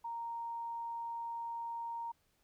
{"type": "tone", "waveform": "sine", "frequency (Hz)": 930, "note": "A#5", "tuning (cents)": -4, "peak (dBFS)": -38, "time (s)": [0.04, 2.12], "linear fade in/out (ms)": 10, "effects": ["pink hiss -75 dBFS RMS until 2.43 s"]}